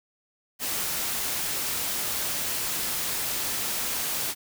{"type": "noise", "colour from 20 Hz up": "white", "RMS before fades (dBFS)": -29, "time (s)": [0.59, 4.35], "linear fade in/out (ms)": 50, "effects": []}